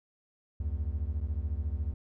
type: beating tone pair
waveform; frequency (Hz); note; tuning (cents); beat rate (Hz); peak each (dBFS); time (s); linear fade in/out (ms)
triangle; 69.6 / 83.6; C#2 / E2; +8 / +25; 14; -30 / -32; 0.6-1.94; 5
effects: none